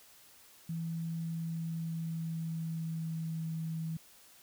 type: tone with pitch glide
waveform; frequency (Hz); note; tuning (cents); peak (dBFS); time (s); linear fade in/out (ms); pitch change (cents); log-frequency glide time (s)
sine; 164.81 to 161.79; E3 to E3; 0 to -32; -34; 0.69-3.97; 5; -32; 1.27-3.43
effects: white hiss -59 dBFS RMS until 4.42 s